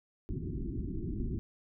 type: low-pass noise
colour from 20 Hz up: pink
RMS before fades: -36 dBFS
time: 0.29-1.39 s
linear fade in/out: 0 ms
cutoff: 380 Hz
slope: 96 dB/octave
effects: none